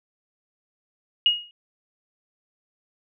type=tone with exponential decay; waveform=sine; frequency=2877 Hz; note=F#7; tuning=49 cents flat; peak=-12 dBFS; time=1.26-1.51 s; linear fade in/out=1 ms; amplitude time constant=54 ms; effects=none